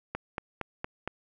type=click train; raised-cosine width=0.5 ms; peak=-17 dBFS; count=5; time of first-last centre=0.15-1.076 s; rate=4.32 Hz; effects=none